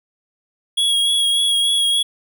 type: tone with vibrato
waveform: square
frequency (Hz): 3322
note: G#7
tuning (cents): 0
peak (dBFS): -15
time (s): 0.77-2.03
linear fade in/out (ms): 10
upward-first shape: sine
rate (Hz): 3.4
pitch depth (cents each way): 21
effects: none